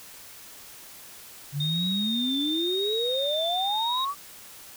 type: exponential sweep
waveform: sine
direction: up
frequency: 138.59 to 1174.7 Hz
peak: -26 dBFS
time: 1.52-4.15 s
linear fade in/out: 50 ms
type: tone with vibrato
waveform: sine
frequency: 3670 Hz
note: A#7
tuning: 28 cents flat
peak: -27 dBFS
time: 1.6-4.05 s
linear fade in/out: 5 ms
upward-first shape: triangle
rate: 0.94 Hz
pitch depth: 62 cents each way
effects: white hiss -46 dBFS RMS until 4.76 s